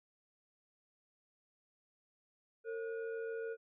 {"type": "tone with frequency modulation", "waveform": "sine", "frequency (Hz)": 453.5, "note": "A#4", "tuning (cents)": -48, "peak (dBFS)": -38, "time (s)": [2.64, 3.57], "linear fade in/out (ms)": 50, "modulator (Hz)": 994, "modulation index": 0.57, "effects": []}